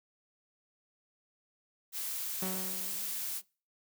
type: noise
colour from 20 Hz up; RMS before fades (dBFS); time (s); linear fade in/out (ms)
blue; -37; 1.92-3.42; 50
type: tone with exponential decay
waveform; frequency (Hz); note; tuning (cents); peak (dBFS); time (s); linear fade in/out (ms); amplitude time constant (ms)
sawtooth; 187.7; F#3; +25; -30; 2.42-3.44; 5; 220
effects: noise-tail reverb RT60 0.4 s tail -26 dB re dry